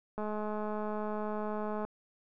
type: click train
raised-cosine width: 1 ms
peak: -24 dBFS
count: 355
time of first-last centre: 0.18-1.85 s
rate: 212 Hz
effects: none